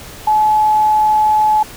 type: tone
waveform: sine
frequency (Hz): 856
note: A5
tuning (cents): -48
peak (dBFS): -9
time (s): 0.27-1.63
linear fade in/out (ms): 5
effects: pink hiss -34 dBFS RMS until 1.76 s